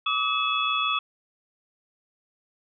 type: tone cluster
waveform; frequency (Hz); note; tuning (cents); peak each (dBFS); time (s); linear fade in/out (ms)
sine; 1150 / 1276 / 2593 / 3390; D6 / D#6 / E7 / G#7; -37 / +43 / -29 / +35; -28; 0.06-0.99; 5
effects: none